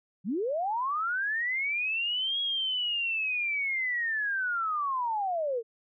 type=linear two-way sweep; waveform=sine; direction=up then down; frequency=160 to 3322 to 438.4 Hz; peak=-27 dBFS; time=0.24-5.63 s; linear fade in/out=50 ms; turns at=2.4 s; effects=none